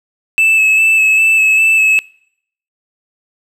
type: tone with vibrato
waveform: triangle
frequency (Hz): 2614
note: E7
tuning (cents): -15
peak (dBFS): -6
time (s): 0.38-1.99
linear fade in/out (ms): 0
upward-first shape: square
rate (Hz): 2.5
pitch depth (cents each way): 17
effects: noise-tail reverb RT60 0.7 s tail -24 dB re dry